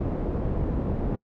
pink low-pass noise, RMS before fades -27 dBFS, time 0-1.16 s, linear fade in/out 10 ms, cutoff 470 Hz, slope 12 dB/octave, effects noise-tail reverb RT60 0.1 s tail -24 dB re dry

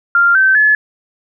sine tone with pitch steps, 1393 / 1545.6 / 1715 Hz, F6 / G6 / A6, -5 / -25 / -45 cents, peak -7 dBFS, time 0.15-0.75 s, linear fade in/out 2 ms, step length 200 ms, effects none

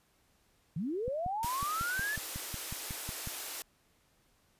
sine linear sweep, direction up, 141.2 to 1760 Hz, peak -32 dBFS, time 0.76-2.16 s, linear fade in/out 5 ms
click train, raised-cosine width 5 ms, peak -28 dBFS, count 13, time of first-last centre 1.08-3.274 s, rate 5.47 Hz
white high-pass noise, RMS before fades -40 dBFS, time 1.43-3.62 s, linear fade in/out 0 ms, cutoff 280 Hz, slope 48 dB/octave
effects pink hiss -70 dBFS RMS until 4.59 s + resampled to 32000 Hz

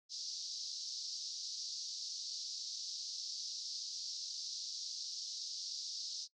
pink band-pass noise, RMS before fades -44 dBFS, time 0.09-6.28 s, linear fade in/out 50 ms, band 4300 to 5800 Hz, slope 48 dB/octave, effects noise-tail reverb RT60 0.1 s tail -20 dB re dry

